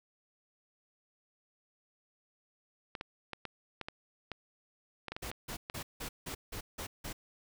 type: clicks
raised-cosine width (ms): 0.3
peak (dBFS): -23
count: 12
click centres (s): 2.952 / 3.011 / 3.333 / 3.453 / 3.813 / 3.885 / 4.317 / 5.083 / 5.12 / 5.165 / 5.315 / 5.699
type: noise bursts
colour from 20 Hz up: pink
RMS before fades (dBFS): -41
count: 8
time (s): 5.22-7.13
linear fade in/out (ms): 10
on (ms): 90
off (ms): 170
effects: none